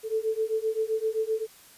sine beating tone pair, 436.4 / 444.1 Hz, A4 / A4, -14 / +16 cents, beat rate 7.7 Hz, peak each -28 dBFS, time 0.03-1.47 s, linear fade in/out 50 ms, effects white hiss -53 dBFS RMS until 1.77 s + resampled to 32000 Hz

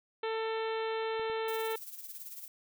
harmonic tone, 445.6 Hz, A4, 22 cents sharp, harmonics 1 / 2 / 3 / 4 / 5 / 6 / 7 / 8 / 9, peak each -33 / -39 / -43 / -45 / -47 / -49 / -50 / -51 / -52 dBFS, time 0.23-1.76 s, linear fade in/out 5 ms
clicks, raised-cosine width 2 ms, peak -37 dBFS, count 2, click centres 1.196 / 1.299 s
violet noise with tremolo, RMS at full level -43 dBFS, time 1.48-2.48 s, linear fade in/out 2 ms, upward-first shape sine, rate 18 Hz, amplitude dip 60%
effects none

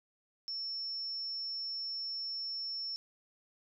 sine tone, 5400 Hz, E8, 41 cents sharp, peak -36 dBFS, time 0.48-2.96 s, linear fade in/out 0 ms, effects none

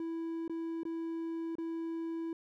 triangle tone with dropouts, 329.6 Hz, E4, in tune, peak -33 dBFS, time 0-2.33 s, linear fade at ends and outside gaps 2 ms, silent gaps 0.479-0.496 / 0.833-0.852 / 1.554-1.583 s, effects none

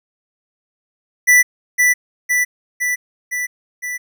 square tone with echo, 1975.5 Hz, B6, in tune, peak -8 dBFS, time 1.27-1.43 s, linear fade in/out 20 ms, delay 510 ms, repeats 5, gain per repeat -3 dB, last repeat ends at 3.98 s, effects none

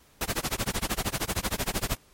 pink noise with tremolo, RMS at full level -26 dBFS, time 0.21-1.97 s, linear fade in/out 2 ms, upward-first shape sine, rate 13 Hz, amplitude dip 100%, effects pink hiss -59 dBFS RMS until 2.13 s + MP3 64 kbps

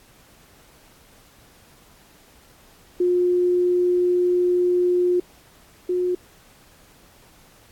sine tone pair in turn, 357 / 360.3 Hz, F4 / F#4, +38 / -46 cents, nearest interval unison, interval 16 cents, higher second, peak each -16 / -19 dBFS, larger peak first, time 3-5.2 / 5.89-6.15 s, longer first, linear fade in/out 5 ms, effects pink hiss -53 dBFS RMS until 7.71 s + AAC 64 kbps

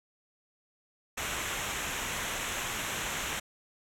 pink noise with comb filter, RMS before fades -34 dBFS, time 1.17-3.4 s, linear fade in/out 10 ms, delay 0.21 ms, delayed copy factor -0.65, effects low-pass 11000 Hz 12 dB/octave

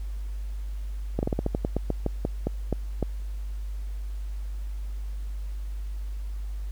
slowing click train, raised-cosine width 2 ms, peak -12 dBFS, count 15, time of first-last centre 1.19-3.027 s, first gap 39 ms, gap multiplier 1.17, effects added 50 Hz sine -30 dBFS peak until 6.71 s + pink hiss -56 dBFS RMS until 6.71 s

